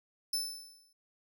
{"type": "tone with exponential decay", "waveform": "sawtooth", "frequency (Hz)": 5274, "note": "E8", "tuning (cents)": 0, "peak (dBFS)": -26, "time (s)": [0.33, 0.93], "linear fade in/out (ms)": 5, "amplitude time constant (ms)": 130, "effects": []}